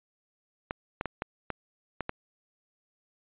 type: clicks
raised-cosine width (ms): 0.5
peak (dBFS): -16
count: 7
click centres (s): 0.709 / 1.011 / 1.057 / 1.221 / 1.503 / 2.007 / 2.094
effects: resampled to 8000 Hz